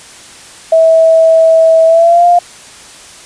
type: tone with pitch glide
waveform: sine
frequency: 650 to 700.7 Hz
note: E5 to F5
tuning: -24 to +6 cents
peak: -3 dBFS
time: 0.72-2.39 s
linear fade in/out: 5 ms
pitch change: +130 cents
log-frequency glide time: 1.86-2.26 s
effects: white hiss -34 dBFS RMS until 3.25 s + resampled to 22050 Hz